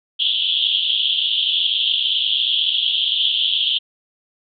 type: band-pass noise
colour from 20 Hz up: white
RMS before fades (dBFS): -19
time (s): 0.19-3.79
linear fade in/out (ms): 20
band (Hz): 3000 to 3500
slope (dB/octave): 96
effects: none